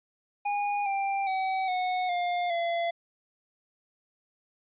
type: tone with pitch steps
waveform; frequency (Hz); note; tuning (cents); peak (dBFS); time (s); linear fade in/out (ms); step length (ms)
square; 818 / 788.8 / 760.6 / 733.4 / 707.2 / 681.9; G#5 / G5 / F#5 / F#5 / F5 / F5; -26 / +11 / +48 / -15 / +22 / -42; -27; 0.45-2.91; 10; 410
effects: resampled to 8000 Hz